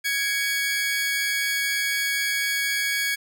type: tone pair together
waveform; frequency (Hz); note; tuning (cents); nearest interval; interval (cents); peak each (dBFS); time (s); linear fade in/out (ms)
sawtooth; 1661.2 / 2249; G#6 / C#7; 0 / +24; perfect fourth; 524; -22; 0.04-3.16; 20
effects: none